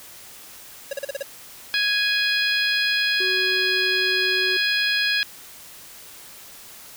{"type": "tone bursts", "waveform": "square", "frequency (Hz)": 554.4, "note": "C#5", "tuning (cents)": 0, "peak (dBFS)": -25, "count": 6, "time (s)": [0.91, 1.227], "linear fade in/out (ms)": 5, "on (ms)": 22, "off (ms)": 37}
{"type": "harmonic tone", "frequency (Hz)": 830.6, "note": "G#5", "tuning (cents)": 0, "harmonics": [2, 3, 4, 5, 6], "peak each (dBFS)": [-23, -25, -26, -27, -28], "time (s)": [1.74, 5.23], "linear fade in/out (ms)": 0}
{"type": "tone", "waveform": "triangle", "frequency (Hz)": 373.2, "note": "F#4", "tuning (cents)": 15, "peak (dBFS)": -26, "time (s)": [3.2, 4.57], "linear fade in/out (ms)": 5}
{"effects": ["white hiss -43 dBFS RMS until 6.96 s"]}